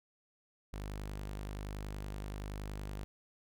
sawtooth tone, 50.6 Hz, G#1, 44 cents flat, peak -36 dBFS, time 0.73-3.04 s, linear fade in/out 0 ms, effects none

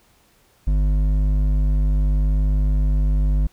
triangle tone with hard clipping, 50.4 Hz, G1, 49 cents sharp, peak -17 dBFS, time 0.67-3.47 s, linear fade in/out 5 ms, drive 12 dB, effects pink hiss -58 dBFS RMS until 3.52 s

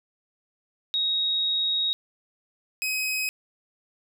sine / sawtooth tone pair in turn, 3776 / 2532 Hz, A#7 / D#7, +22 / +30 cents, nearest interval perfect fifth, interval 692 cents, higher first, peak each -22 dBFS, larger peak neither, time 0.94-1.93 / 2.82-3.29 s, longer first, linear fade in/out 0 ms, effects none

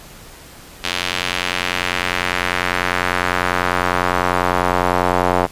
square tone with band-pass filter sweep, 45 Hz, F#1, 47 cents flat, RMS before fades -19 dBFS, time 0.83-5.47 s, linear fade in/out 20 ms, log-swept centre 3300 to 800 Hz, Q 1.3, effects pink hiss -40 dBFS RMS until 5.51 s + resampled to 32000 Hz

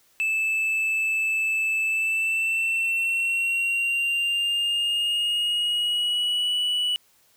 triangle tone with pitch glide, 2628 to 2950 Hz, E7 to F#7, -6 to -6 cents, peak -20 dBFS, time 0.2-6.96 s, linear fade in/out 0 ms, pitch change +200 cents, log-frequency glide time 1.84-6.54 s, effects white hiss -61 dBFS RMS until 7.36 s

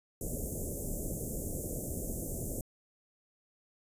pink band-stop noise, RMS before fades -37 dBFS, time 0.21-2.61 s, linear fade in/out 2 ms, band 610 to 6900 Hz, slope 48 dB/octave, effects resampled to 32000 Hz

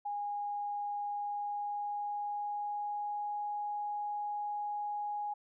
sine tone with pitch glide, 821 to 828.6 Hz, G#5 to G#5, -20 to -4 cents, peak -34 dBFS, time 0.05-5.34 s, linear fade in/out 10 ms, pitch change +16 cents, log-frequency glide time 1.09-3.37 s, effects none

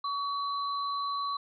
sine tone pair together, 1132 / 4037 Hz, C#6 / B7, +36 / +37 cents, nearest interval octave + minor seventh, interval 2201 cents, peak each -30 / -39 dBFS, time 0.04-1.37 s, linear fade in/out 5 ms, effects none

